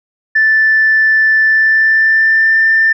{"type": "tone with pitch glide", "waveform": "sine", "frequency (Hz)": [1760, 1786.6], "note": ["A6", "A6"], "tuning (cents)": [0, 26], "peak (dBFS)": -6, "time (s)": [0.35, 2.93], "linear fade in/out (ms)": 10, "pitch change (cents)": 26, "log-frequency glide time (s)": [1.43, 2.61], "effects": ["tanh soft clip ceiling -2 dBFS"]}